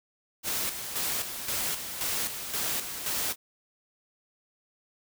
white noise with tremolo, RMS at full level -30 dBFS, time 0.43-3.36 s, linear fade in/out 50 ms, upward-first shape square, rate 1.9 Hz, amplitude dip 55%, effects none

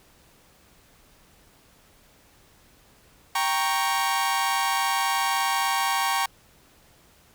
sawtooth chord, G diminished, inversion none, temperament equal, 784 / 932.3 / 1108.7 Hz, G5 / Bb5 / Db6, 0 / 0 / 0 cents, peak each -23 dBFS, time 3.35-6.26 s, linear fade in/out 5 ms, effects pink hiss -57 dBFS RMS until 7.34 s

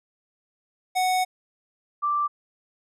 square / sine tone pair in turn, 740 / 1174.7 Hz, F#5 / D6, 0 / 0 cents, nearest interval minor sixth, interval 800 cents, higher second, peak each -21 dBFS, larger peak neither, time 0.95-1.25 / 2.02-2.28 s, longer first, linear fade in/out 20 ms, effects resampled to 32000 Hz

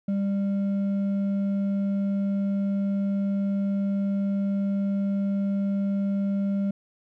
sine tone with hard clipping, 198.2 Hz, G3, 19 cents sharp, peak -24 dBFS, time 0.08-6.71 s, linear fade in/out 5 ms, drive 4 dB, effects none

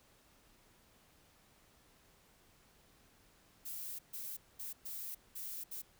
violet noise bursts at uneven times, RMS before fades -44 dBFS, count 6, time 3.65-3.99 / 4.13-4.37 / 4.59-4.73 / 4.85-5.15 / 5.35-5.64 / 5.71-5.82 s, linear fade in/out 10 ms, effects pink hiss -67 dBFS RMS until 5.99 s

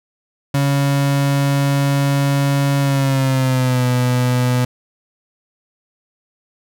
35% pulse tone with pitch glide, 140 to 124.73 Hz, C#3 to B2, +18 to +18 cents, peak -12 dBFS, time 0.54-4.65 s, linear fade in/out 5 ms, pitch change -200 cents, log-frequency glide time 2.8-3.87 s, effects none

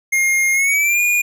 square tone with pitch glide, 2132 to 2435 Hz, C7 to D#7, +32 to -38 cents, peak -14 dBFS, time 0.12-1.22 s, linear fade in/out 10 ms, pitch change +230 cents, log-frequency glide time 0.53-1.01 s, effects none

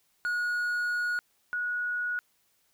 triangle / sine tone pair in turn, 1450 / 1458 Hz, F#6 / F#6, -35 / -26 cents, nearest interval unison, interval 9 cents, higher second, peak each -25 / -28 dBFS, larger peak first, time 0.25-1.19 / 1.53-2.19 s, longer first, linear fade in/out 0 ms, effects white hiss -70 dBFS RMS until 2.73 s

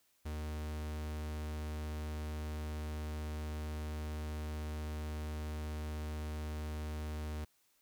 45% pulse tone, 76.3 Hz, D#2, 33 cents flat, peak -38 dBFS, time 0.25-7.45 s, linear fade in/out 10 ms, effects white hiss -73 dBFS RMS until 7.81 s

